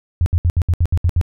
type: tone bursts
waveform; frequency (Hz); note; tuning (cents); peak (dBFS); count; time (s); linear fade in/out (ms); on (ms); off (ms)
sine; 86.2; F2; -22; -11; 9; 0.21-1.213; 0; 51; 68
effects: none